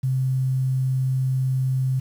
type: tone with quantisation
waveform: sine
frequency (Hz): 130.81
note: C3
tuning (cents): 0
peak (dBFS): -19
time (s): 0.03-2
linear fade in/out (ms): 10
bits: 8
effects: none

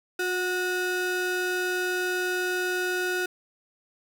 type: ring-modulated tone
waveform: square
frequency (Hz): 549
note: C#5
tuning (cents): -17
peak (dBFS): -23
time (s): 0.19-3.26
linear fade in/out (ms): 5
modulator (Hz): 911
effects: none

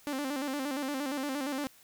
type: tone with vibrato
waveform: sawtooth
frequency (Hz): 277.2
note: C#4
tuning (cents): 0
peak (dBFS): -28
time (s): 0.07-1.67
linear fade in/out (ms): 0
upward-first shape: square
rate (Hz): 8.6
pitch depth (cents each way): 90
effects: white hiss -59 dBFS RMS until 1.83 s

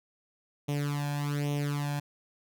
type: tone with flanger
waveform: sawtooth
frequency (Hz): 144.8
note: D3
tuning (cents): -24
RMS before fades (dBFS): -31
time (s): 0.68-2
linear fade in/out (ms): 10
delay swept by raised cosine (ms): 0.32 to 1.22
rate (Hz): 1.2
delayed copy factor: +0.8
effects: none

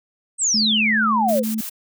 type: exponential sweep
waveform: sine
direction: down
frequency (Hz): 8510 to 466.2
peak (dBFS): -16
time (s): 0.38-1.44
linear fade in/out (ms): 50
type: tone with pitch glide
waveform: sine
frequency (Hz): 216.3 to 219.7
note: A3 to A3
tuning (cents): -29 to -2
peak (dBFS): -21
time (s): 0.54-1.61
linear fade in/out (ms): 5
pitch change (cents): +27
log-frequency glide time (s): 0.73-1.34
type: noise bursts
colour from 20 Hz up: blue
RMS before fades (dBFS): -30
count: 3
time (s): 1.28-1.698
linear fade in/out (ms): 10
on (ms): 120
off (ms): 29
effects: none

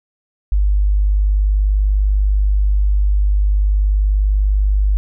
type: tone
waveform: sine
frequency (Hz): 50.2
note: G1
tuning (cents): +42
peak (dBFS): -11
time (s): 0.52-4.97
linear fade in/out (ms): 0
effects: none

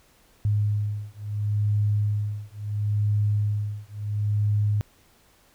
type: beating tone pair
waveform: sine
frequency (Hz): 103.83 / 104.56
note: G#2 / G#2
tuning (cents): 0 / +12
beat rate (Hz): 0.73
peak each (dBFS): -25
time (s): 0.45-4.81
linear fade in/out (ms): 0
effects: pink hiss -59 dBFS RMS until 5.54 s

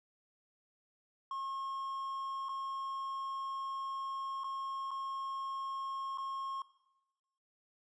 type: tone with dropouts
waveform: triangle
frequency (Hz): 1080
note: C#6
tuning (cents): -45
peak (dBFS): -35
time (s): 1.31-6.62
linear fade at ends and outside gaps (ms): 2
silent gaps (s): 2.486-2.491 / 4.436-4.442 / 4.908-4.913 / 6.175-6.182
effects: noise-tail reverb RT60 1.0 s tail -17 dB re dry + resampled to 22050 Hz

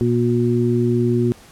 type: harmonic tone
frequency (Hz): 120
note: B2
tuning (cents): -49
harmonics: 1 / 2 / 3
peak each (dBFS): -19 / -19 / -19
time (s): 0.01-1.32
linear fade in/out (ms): 0
effects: pink hiss -46 dBFS RMS until 1.51 s + low-pass 12000 Hz 12 dB/octave

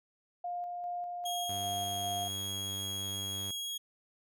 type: tone with tremolo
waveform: sine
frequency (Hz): 706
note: F5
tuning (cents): +19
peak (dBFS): -34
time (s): 0.44-2.28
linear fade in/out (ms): 5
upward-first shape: square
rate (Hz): 2.5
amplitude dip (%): 25
type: tone with pitch glide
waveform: sawtooth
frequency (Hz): 3271 to 3301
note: G#7 to G#7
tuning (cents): -27 to -11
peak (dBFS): -33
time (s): 1.25-3.78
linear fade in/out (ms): 10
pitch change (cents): +16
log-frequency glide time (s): 2.25-2.32
type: tone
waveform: sawtooth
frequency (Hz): 98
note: G2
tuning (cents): 0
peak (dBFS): -38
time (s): 1.49-3.51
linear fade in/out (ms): 5
effects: none

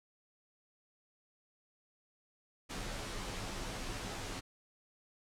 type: noise with comb filter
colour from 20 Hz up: pink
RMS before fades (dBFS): -41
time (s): 2.69-4.41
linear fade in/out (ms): 20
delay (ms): 13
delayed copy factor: -0.65
effects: low-pass 8000 Hz 12 dB/octave

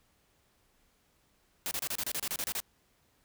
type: noise bursts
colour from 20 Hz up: white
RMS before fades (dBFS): -34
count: 12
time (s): 1.66-2.602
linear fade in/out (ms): 0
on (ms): 51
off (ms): 30
effects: pink hiss -70 dBFS RMS until 3.24 s

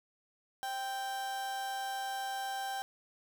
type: tone with amplitude modulation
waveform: 35% pulse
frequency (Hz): 784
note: G5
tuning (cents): 0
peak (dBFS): -32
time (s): 0.63-2.82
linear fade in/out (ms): 0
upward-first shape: sine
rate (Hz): 249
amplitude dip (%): 35
effects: none

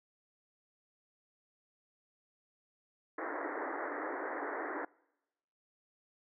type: band-pass noise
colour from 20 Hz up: pink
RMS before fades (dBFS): -39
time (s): 3.18-4.85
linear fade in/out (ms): 5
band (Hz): 280 to 2000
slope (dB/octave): 96
effects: noise-tail reverb RT60 1.0 s tail -26 dB re dry

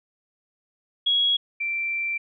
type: tone pair in turn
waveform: sine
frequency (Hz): 3322 / 2349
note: G#7 / D7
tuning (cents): 0 / 0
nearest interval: tritone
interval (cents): 600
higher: first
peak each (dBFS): -18 / -24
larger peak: first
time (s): 1.06-1.37 / 1.6-2.18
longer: second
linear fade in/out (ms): 10
effects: none

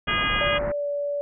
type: low-pass noise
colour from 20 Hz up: pink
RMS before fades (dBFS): -31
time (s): 0.07-0.72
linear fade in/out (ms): 5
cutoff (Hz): 2000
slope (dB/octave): 48
type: harmonic tone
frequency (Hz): 410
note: G#4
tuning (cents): -22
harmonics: 3 / 4 / 5 / 6 / 7 / 8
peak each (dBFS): -27 / -28 / -29 / -30 / -30 / -31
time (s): 0.07-0.59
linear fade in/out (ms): 20
type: tone with pitch glide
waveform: sine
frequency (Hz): 582 to 575.6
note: D5 to D5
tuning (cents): -16 to -35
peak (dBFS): -24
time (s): 0.41-1.21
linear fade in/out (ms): 0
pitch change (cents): -19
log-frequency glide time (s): 0.72-0.87
effects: none

